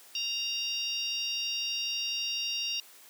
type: harmonic tone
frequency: 932 Hz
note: A#5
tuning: 1 cent flat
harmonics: 3 / 4 / 5 / 6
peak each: -33 / -38 / -39 / -36 dBFS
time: 0.15-2.8 s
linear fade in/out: 2 ms
effects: white hiss -54 dBFS RMS until 3.09 s + high-pass 300 Hz 12 dB/octave